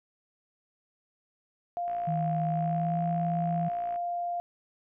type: tone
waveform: sine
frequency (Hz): 698.5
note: F5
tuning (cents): 0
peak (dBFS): -29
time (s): 1.77-4.4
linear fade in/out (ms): 0
type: click train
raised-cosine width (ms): 0.5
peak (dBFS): -34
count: 121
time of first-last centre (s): 1.88-3.96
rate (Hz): 57.7
type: tone with pitch glide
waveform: sine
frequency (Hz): 159.5 to 166.08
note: D#3 to E3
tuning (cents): +43 to +13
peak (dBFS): -28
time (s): 2.07-3.69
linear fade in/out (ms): 10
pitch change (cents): +70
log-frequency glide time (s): 2.51-3.03
effects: none